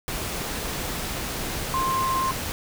sine tone in noise, 1054 Hz, C6, 12 cents sharp, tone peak -22 dBFS, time 1.74-2.31 s, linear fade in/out 0 ms, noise pink, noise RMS -30 dBFS, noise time 0.08-2.52 s, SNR +5 dB, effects none

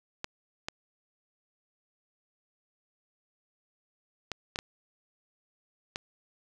clicks, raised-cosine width 0.2 ms, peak -16 dBFS, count 6, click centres 0.244 / 0.685 / 4.317 / 4.559 / 4.589 / 5.959 s, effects none

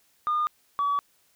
sine tone pair in turn, 1216 / 1140.5 Hz, D#6 / C#6, -40 / +49 cents, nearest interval minor second, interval 111 cents, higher first, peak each -21 dBFS, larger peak neither, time 0.27-0.47 / 0.79-0.99 s, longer neither, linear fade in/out 0 ms, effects tanh soft clip ceiling -19 dBFS + white hiss -65 dBFS RMS until 1.35 s

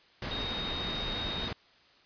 sine tone in noise, 3729 Hz, A#7, in tune, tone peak -35 dBFS, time 0.31-1.48 s, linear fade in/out 2 ms, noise pink, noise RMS -36 dBFS, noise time 0.22-1.53 s, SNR -2 dB, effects white hiss -61 dBFS RMS until 2.05 s + resampled to 11025 Hz

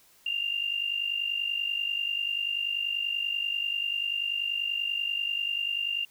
sine tone with amplitude modulation, 2794 Hz, F7, in tune, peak -24 dBFS, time 0.26-6.05 s, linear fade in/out 5 ms, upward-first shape sine, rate 50.3 Hz, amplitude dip 70%, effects white hiss -60 dBFS RMS until 6.1 s

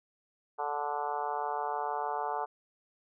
harmonic tone with a mistuned harmonic, 146.4 Hz, D3, 5 cents flat, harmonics 3 / 4 / 5 / 6 / 7 / 8 / 9 / 10, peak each -40 / -43 / -36 / -35 / -41 / -41 / -46 / -48 dBFS, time 0.58-2.46 s, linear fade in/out 20 ms, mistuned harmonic 9, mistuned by -24 cents, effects none

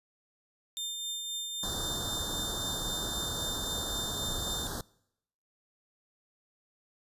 sawtooth tone with tremolo, 3600 Hz, A7, 39 cents sharp, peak -30 dBFS, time 0.77-4.67 s, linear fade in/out 0 ms, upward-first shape triangle, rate 3.8 Hz, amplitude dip 35%
pink band-stop noise, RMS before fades -37 dBFS, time 1.63-4.81 s, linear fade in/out 2 ms, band 1700 to 3400 Hz, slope 96 dB/octave
effects noise-tail reverb RT60 0.8 s tail -24 dB re dry + resampled to 32000 Hz

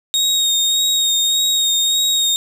30% pulse tone with vibrato, 3735 Hz, A#7, 3 cents sharp, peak -11 dBFS, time 0.14-2.36 s, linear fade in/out 0 ms, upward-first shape sine, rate 1.7 Hz, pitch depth 23 cents each way, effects 7-bit

